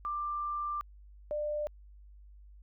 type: tone pair in turn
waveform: sine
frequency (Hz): 1184 / 596.5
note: D6 / D5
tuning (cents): +14 / +27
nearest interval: octave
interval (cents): 1187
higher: first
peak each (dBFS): -32 / -31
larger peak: second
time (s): 0.05-0.81 / 1.31-1.67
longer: first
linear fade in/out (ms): 0
effects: added 50 Hz sine -51 dBFS peak until 2.62 s